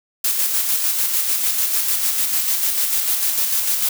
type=noise with tremolo; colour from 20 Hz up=blue; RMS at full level=-18 dBFS; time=0.24-3.89 s; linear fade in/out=5 ms; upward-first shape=square; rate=6.7 Hz; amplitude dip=35%; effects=none